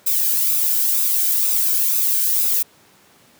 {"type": "noise with flanger", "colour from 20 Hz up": "violet", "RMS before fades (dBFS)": -18, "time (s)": [0.06, 2.63], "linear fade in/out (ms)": 10, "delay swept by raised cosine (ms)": [0.79, 1.31], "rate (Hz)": 2.1, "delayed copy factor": 0.5, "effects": ["pink hiss -52 dBFS RMS until 3.39 s", "high-pass 150 Hz 12 dB/octave"]}